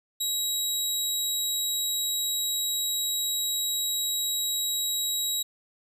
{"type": "tone", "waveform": "20% pulse", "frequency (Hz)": 3849, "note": "B7", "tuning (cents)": -45, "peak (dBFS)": -20, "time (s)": [0.2, 5.43], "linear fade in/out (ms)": 10, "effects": []}